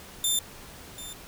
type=tone with echo; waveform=15% pulse; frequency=3573 Hz; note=A7; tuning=26 cents sharp; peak=-16 dBFS; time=0.24-0.39 s; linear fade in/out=2 ms; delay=740 ms; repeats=1; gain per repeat=-15 dB; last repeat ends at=1.13 s; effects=pink hiss -46 dBFS RMS until 1.27 s